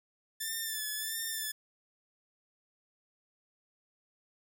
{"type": "tone with vibrato", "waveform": "5% pulse", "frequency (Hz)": 1760, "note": "A6", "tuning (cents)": 0, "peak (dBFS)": -24, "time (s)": [0.4, 1.52], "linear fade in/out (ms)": 10, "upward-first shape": "sine", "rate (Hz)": 1.5, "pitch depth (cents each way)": 47, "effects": ["11-bit"]}